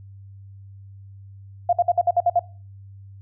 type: tone bursts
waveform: sine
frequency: 698.5 Hz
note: F5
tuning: in tune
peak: -14 dBFS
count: 8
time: 1.69-2.394 s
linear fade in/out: 5 ms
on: 39 ms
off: 56 ms
effects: noise-tail reverb RT60 0.4 s tail -21 dB re dry + added 98 Hz sine -40 dBFS peak until 3.21 s